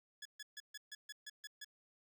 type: tone bursts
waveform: 15% pulse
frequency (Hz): 1695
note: G#6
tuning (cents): +35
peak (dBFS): -40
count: 9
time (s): 0.22-1.646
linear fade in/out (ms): 5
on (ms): 34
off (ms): 140
effects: none